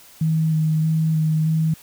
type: tone with vibrato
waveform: sine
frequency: 158 Hz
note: D#3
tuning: 27 cents sharp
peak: -16 dBFS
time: 0.21-1.74 s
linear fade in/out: 5 ms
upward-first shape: square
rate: 1.6 Hz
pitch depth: 14 cents each way
effects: white hiss -47 dBFS RMS until 1.82 s